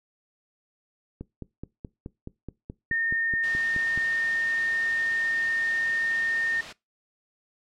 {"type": "click train", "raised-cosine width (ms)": 3, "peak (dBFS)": -23, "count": 14, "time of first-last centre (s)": [1.21, 3.976], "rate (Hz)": 4.7}
{"type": "tone", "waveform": "sine", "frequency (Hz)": 1828, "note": "A#6", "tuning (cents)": -34, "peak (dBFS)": -23, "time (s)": [2.91, 6.61], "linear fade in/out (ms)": 5}
{"type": "noise", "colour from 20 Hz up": "white", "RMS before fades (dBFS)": -37, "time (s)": [3.43, 6.73], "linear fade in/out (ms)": 10}
{"effects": ["noise-tail reverb RT60 0.2 s tail -21 dB re dry", "low-pass 4000 Hz 12 dB/octave"]}